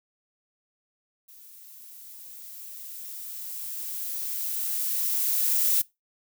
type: noise with level ramp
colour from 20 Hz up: violet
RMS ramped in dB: -50 to -22 dBFS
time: 1.28-5.82 s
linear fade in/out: 10 ms
effects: noise-tail reverb RT60 0.2 s tail -21 dB re dry